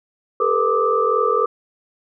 sine tone cluster, 405.6 / 449.8 / 492.9 / 1182 / 1270 Hz, G#4 / A4 / B4 / D6 / D#6, -41 / +38 / -3 / +11 / +35 cents, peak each -24 / -20 / -22 / -19 / -26 dBFS, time 0.4-1.46 s, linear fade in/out 5 ms, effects none

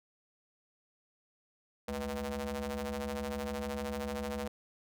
sawtooth ring-modulated tone, 138.59 Hz, C#3, in tune, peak -28 dBFS, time 1.88-4.48 s, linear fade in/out 5 ms, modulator 353 Hz, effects none

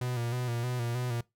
45% pulse tone with vibrato, 121.4 Hz, B2, 29 cents flat, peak -30 dBFS, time 0.01-1.21 s, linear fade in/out 5 ms, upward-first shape square, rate 3.2 Hz, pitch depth 45 cents each way, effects noise-tail reverb RT60 0.2 s tail -22 dB re dry

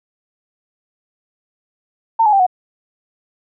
sine tone with pitch steps, 904 / 843.5 / 787 / 734.3 Hz, A5 / G#5 / G5 / F#5, +47 / +27 / +7 / -13 cents, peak -9 dBFS, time 2.19-2.466 s, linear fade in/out 10 ms, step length 69 ms, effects none

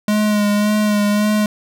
square tone with vibrato, 208.9 Hz, G#3, 10 cents sharp, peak -14 dBFS, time 0.08-1.46 s, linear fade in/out 2 ms, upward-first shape sine, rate 1.8 Hz, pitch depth 26 cents each way, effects none

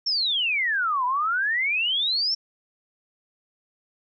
sine exponential two-way sweep, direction down then up, 5540 to 970 to 5540 Hz, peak -21 dBFS, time 0.06-2.35 s, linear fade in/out 10 ms, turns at 1.05 s, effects none

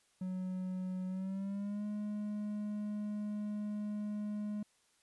triangle tone with pitch glide, 185 to 208.9 Hz, F#3 to G#3, 0 to +10 cents, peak -34 dBFS, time 0.21-4.63 s, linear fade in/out 5 ms, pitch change +210 cents, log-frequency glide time 1.07-1.85 s, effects white hiss -72 dBFS RMS until 5.02 s + resampled to 24000 Hz

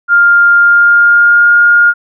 sine tone with pitch glide, 1402 to 1419.1 Hz, F6 to F6, +6 to +27 cents, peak -3 dBFS, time 0.08-1.94 s, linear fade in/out 50 ms, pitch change +21 cents, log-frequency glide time 0.58-1.52 s, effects none

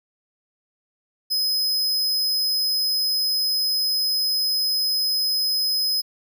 45% pulse tone, 5070 Hz, D#8, 32 cents sharp, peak -20 dBFS, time 1.3-6.02 s, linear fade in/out 20 ms, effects none

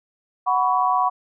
sine chord, F# suspended fourth, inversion none, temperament equal with one note detuned, 740 / 987.8 / 1123.6 Hz, F#5 / B5 / C#6, 0 / 0 / +23 cents, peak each -21 dBFS, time 0.46-1.1 s, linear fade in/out 20 ms, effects none

